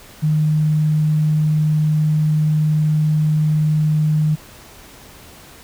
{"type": "tone", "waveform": "sine", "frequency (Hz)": 153.5, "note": "D#3", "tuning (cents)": -23, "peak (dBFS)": -13, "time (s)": [0.22, 4.36], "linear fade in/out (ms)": 20, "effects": ["pink hiss -42 dBFS RMS until 5.63 s"]}